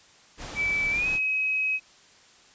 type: noise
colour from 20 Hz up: pink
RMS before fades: -38 dBFS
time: 0.37-1.2 s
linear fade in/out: 50 ms
type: tone with pitch glide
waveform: sine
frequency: 2307 to 2545 Hz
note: D7 to D#7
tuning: -31 to +39 cents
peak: -23 dBFS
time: 0.55-1.8 s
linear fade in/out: 50 ms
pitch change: +170 cents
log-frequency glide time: 0.91-1.08 s
effects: white hiss -55 dBFS RMS until 2.54 s + resampled to 16000 Hz